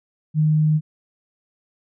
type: tone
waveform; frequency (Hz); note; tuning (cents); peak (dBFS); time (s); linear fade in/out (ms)
sine; 154.1; D#3; -16; -14; 0.34-0.81; 50
effects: none